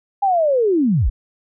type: linear sweep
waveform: sine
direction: down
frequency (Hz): 818 to 31.15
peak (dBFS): -13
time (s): 0.22-1.1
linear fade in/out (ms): 10
effects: none